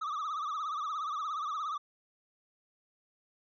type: tone with vibrato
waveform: triangle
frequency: 1217 Hz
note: D#6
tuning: 39 cents flat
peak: -31 dBFS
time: 0.01-1.78 s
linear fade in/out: 10 ms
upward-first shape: triangle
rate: 17 Hz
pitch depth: 140 cents each way
effects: resampled to 16000 Hz